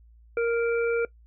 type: harmonic tone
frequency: 466.4 Hz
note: A#4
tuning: 1 cent sharp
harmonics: 1 / 3 / 5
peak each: -22 / -32 / -36 dBFS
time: 0.37-1.05 s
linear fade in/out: 2 ms
effects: noise-tail reverb RT60 0.1 s tail -20 dB re dry + added 57 Hz sine -51 dBFS peak until 1.26 s